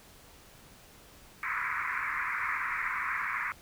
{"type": "band-pass noise", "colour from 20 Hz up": "white", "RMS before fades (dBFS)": -33, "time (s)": [1.43, 3.52], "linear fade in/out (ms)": 0, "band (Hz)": [980, 2300], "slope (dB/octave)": 96, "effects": ["pink hiss -55 dBFS RMS until 3.61 s"]}